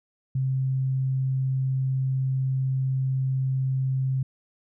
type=tone; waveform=sine; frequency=132.1 Hz; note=C3; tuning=17 cents sharp; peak=-22 dBFS; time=0.35-4.23 s; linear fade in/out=5 ms; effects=none